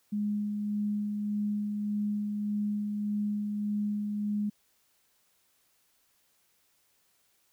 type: tone with tremolo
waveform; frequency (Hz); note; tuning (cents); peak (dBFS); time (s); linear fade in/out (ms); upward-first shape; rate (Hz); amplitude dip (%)
sine; 207.7; G#3; 0; -27; 0.12-4.5; 10; sine; 1.7; 30
effects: white hiss -70 dBFS RMS until 7.52 s